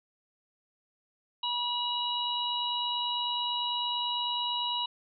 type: harmonic tone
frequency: 969 Hz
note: B5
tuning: 33 cents flat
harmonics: 1 / 3 / 4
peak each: -33 / -33 / -33 dBFS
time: 1.43-4.86 s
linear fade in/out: 5 ms
effects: none